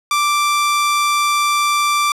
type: tone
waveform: sawtooth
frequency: 1174.7 Hz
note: D6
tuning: in tune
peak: -10 dBFS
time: 0.11-2.12 s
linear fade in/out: 2 ms
effects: low-pass 12000 Hz 12 dB/octave